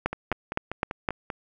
two click trains, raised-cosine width 0.5 ms, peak -16 / -9 dBFS, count 7 / 5, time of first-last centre 0.13-1.302 / 0.06-1.088 s, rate 5.12 / 3.89 Hz, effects none

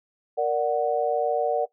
sine chord, Bb augmented, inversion none, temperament equal, 466.2 / 587.3 / 740 Hz, Bb4 / D5 / F#5, 0 / 0 / 0 cents, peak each -25 dBFS, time 0.37-1.66 s, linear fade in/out 20 ms, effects noise-tail reverb RT60 0.1 s tail -17 dB re dry

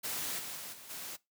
white noise with level steps, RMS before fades -37 / -42 / -44 / -51 / -43 dBFS, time 0.03-1.17 s, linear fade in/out 20 ms, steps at 0.38 / 0.55 / 0.72 / 0.89 s, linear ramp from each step 20 ms, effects noise-tail reverb RT60 0.2 s tail -21 dB re dry + high-pass 100 Hz 12 dB/octave

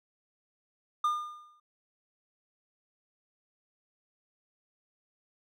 triangle tone with exponential decay, 1210 Hz, D#6, 49 cents flat, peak -21 dBFS, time 1.04-1.6 s, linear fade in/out 5 ms, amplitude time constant 120 ms, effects none

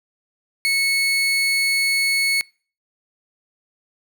30% pulse tone, 2200 Hz, C#7, 14 cents flat, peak -14 dBFS, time 0.65-2.41 s, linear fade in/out 0 ms, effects noise-tail reverb RT60 0.4 s tail -25 dB re dry

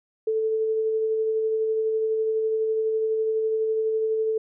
sine tone with tremolo, 440 Hz, A4, in tune, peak -20 dBFS, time 0.27-4.38 s, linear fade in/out 5 ms, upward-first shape sine, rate 12 Hz, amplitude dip 25%, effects none

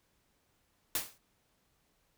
white noise with exponential decay, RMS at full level -29 dBFS, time 0.95-1.18 s, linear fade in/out 2 ms, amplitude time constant 48 ms, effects pink hiss -74 dBFS RMS until 2.17 s

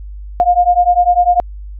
sine beating tone pair, 705 / 715 Hz, F5 / F5, +16 / +41 cents, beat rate 10 Hz, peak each -11 dBFS, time 0.4-1.4 s, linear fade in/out 0 ms, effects added 50 Hz sine -26 dBFS peak until 1.79 s

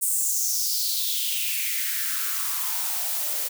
blue noise with high-pass filter sweep, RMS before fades -26 dBFS, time 0.01-3.49 s, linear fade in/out 20 ms, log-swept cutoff 8900 to 480 Hz, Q 4, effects none

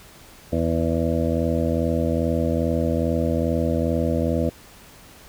harmonic tone, 82.41 Hz, E2, in tune, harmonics 1 / 2 / 3 / 4 / 6 / 7 / 8, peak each -25 / -27 / -25 / -28 / -27 / -28 / -32 dBFS, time 0.52-4.5 s, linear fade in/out 10 ms, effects pink hiss -47 dBFS RMS until 5.28 s

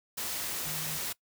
sine tone in noise, 155.56 Hz, D#3, in tune, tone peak -42 dBFS, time 0.65-0.98 s, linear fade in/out 10 ms, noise white, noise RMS -35 dBFS, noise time 0.17-1.13 s, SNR -10 dB, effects noise-tail reverb RT60 0.1 s tail -21 dB re dry

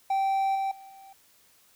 triangle tone with level steps, 778 Hz, G5, 13 cents flat, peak -21 / -24 / -43 / -45 dBFS, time 0.1-1.13 s, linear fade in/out 5 ms, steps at 0.55 / 0.71 / 0.89 s, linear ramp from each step 5 ms, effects white hiss -61 dBFS RMS until 1.75 s

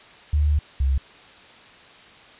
sine tone pair in turn, 74.2 / 67.32 Hz, D2 / C2, +18 / +50 cents, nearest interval major second, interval 168 cents, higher first, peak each -16 / -17 dBFS, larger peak first, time 0.33-0.59 / 0.8-0.98 s, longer first, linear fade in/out 5 ms, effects white hiss -47 dBFS RMS until 2.39 s + resampled to 8000 Hz

